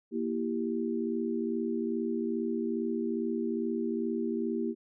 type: chord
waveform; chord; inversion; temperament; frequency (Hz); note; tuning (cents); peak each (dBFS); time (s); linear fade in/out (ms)
sine; E diminished; second; equal with one note detuned; 234.8 / 329.6 / 392; Bb3 / E4 / G4; +13 / 0 / 0; -32 / -34 / -34; 0.11-4.75; 50
effects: none